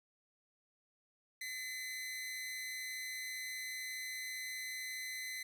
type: tone with amplitude modulation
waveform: sawtooth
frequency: 2033 Hz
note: B6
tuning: 50 cents sharp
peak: -35 dBFS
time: 1.41-5.43 s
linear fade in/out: 5 ms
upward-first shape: sine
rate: 242 Hz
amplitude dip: 55%
effects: none